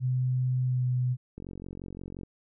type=tone with pitch glide; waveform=sine; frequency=127.4 to 125.57 Hz; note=C3 to B2; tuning=-46 to +29 cents; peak=-24 dBFS; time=0-1.17 s; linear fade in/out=50 ms; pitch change=-25 cents; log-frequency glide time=0.64-0.85 s
type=click train; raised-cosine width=3 ms; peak=-28 dBFS; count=40; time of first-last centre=1.38-2.233 s; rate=45.7 Hz
effects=none